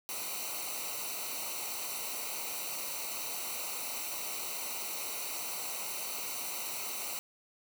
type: noise with comb filter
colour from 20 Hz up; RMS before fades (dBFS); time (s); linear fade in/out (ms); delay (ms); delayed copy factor
white; -38; 0.09-7.19; 0; 0.59; -0.85
effects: none